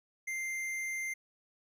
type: tone with tanh clipping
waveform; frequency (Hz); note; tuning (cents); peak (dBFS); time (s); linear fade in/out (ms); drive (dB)
sine; 2093; C7; 0; -36; 0.27-1.14; 10; 14
effects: none